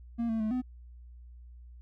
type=tone with pitch steps; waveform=triangle; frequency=233.4 / 223.8 / 216.5 / 252.4 Hz; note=A#3 / A3 / A3 / B3; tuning=+2 / +30 / -28 / +38 cents; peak=-26 dBFS; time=0.18-0.62 s; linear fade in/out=20 ms; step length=110 ms; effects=added 60 Hz sine -47 dBFS peak until 1.81 s